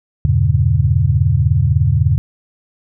sine chord, E diminished seventh, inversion none, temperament just, 82.41 / 98.89 / 118.67 / 142.4 Hz, E2 / G2 / Bb2 / Db3, 0 / +16 / +31 / +47 cents, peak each -16 dBFS, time 0.25-2.18 s, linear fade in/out 0 ms, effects none

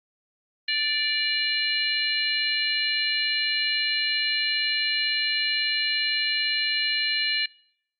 harmonic tone with a mistuned harmonic, 587.3 Hz, D5, in tune, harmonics 3 / 4 / 5 / 6 / 7, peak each -30 / -29 / -29 / -39 / -27 dBFS, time 0.68-7.46 s, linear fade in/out 5 ms, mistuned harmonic 5, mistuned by -21 cents, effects noise-tail reverb RT60 0.7 s tail -24 dB re dry + Opus 32 kbps

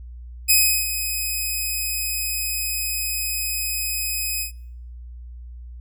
5% pulse tone with ADSR envelope, 2525 Hz, D#7, 25 cents sharp, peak -3 dBFS, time 0.48-4.52 s, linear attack 24 ms, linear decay 350 ms, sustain -11 dB, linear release 110 ms, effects noise-tail reverb RT60 0.7 s tail -26 dB re dry + added 60 Hz sine -35 dBFS peak until 5.8 s

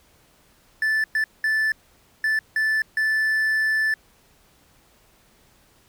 triangle tone bursts at uneven times, 1754 Hz, A6, 6 cents flat, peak -17 dBFS, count 6, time 0.82-1.04 / 1.15-1.24 / 1.44-1.72 / 2.24-2.39 / 2.56-2.82 / 2.97-3.94 s, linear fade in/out 2 ms, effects pink hiss -58 dBFS RMS until 5.88 s

